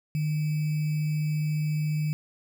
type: tone with sample-and-hold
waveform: sine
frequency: 152.4 Hz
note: D#3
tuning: 36 cents flat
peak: -24 dBFS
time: 0.15-2.13 s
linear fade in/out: 0 ms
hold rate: 2450 Hz
effects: none